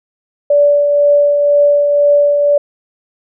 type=tone with tremolo; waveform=sine; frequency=579 Hz; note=D5; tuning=25 cents flat; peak=-5 dBFS; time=0.5-2.58 s; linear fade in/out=5 ms; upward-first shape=triangle; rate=2 Hz; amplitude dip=40%; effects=none